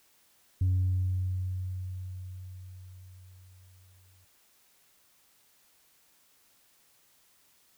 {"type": "tone with exponential decay", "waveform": "sine", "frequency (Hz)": 92.4, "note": "F#2", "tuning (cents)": -2, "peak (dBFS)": -20, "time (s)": [0.61, 4.25], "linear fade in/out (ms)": 5, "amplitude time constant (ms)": 790, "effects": ["tanh soft clip ceiling -21 dBFS", "white hiss -65 dBFS RMS until 7.77 s"]}